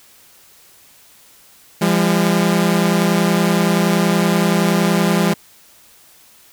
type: tone pair together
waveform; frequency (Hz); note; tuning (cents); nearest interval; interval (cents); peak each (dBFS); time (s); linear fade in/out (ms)
sawtooth; 171.6 / 202.2; F3 / G#3; -30 / -46; minor third; 284; -12 / -12; 1.81-5.34; 10
effects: white hiss -48 dBFS RMS until 6.52 s